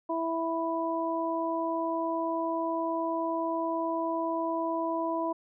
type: harmonic tone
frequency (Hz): 329.4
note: E4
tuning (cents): -1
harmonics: 1 / 2 / 3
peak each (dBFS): -32 / -32 / -32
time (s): 0.09-5.33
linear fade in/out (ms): 10
effects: none